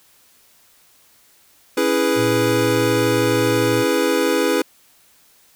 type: chord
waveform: square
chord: C# minor seventh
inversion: none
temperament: equal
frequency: 277.2 / 329.6 / 415.3 / 493.9 Hz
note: C#4 / E4 / G#4 / B4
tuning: 0 / 0 / 0 / 0 cents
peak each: -24 / -22 / -22 / -21 dBFS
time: 1.77-4.62 s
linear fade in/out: 5 ms
type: tone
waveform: sine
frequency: 115.9 Hz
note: A#2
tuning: 10 cents flat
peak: -23 dBFS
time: 2.15-3.85 s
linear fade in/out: 50 ms
effects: white hiss -54 dBFS RMS until 5.55 s